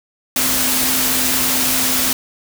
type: tone in noise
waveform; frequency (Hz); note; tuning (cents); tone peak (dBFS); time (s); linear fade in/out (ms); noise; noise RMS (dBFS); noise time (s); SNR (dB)
sine; 258.2; C4; -23; -26; 0.36-2.13; 2; white; -17; 0.36-2.13; -12
effects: none